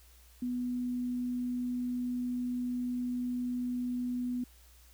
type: tone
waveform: sine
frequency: 246.9 Hz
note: B3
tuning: in tune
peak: -31 dBFS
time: 0.42-4.44 s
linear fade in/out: 5 ms
effects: added 60 Hz sine -57 dBFS peak until 4.93 s + white hiss -62 dBFS RMS until 4.93 s